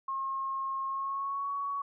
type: tone with pitch glide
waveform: sine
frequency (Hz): 1077 to 1121.4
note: C6 to C#6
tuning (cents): +50 to +20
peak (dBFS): -31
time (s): 0.08-1.82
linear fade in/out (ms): 5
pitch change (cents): +70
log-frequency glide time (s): 0.87-1.5
effects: none